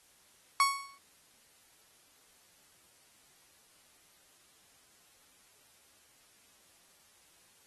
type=tone with exponential decay; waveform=35% pulse; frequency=1108.7 Hz; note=C#6; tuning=in tune; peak=-19 dBFS; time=0.6-0.98 s; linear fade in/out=1 ms; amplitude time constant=82 ms; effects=white hiss -64 dBFS RMS until 7.66 s + AAC 32 kbps